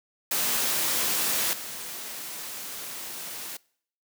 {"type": "noise with level steps", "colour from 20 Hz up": "white", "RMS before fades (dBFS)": [-26, -37], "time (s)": [0.31, 3.57], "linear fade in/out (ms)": 5, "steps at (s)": 1.53, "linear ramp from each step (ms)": 2, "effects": ["noise-tail reverb RT60 0.6 s tail -24 dB re dry", "high-pass 150 Hz 12 dB/octave"]}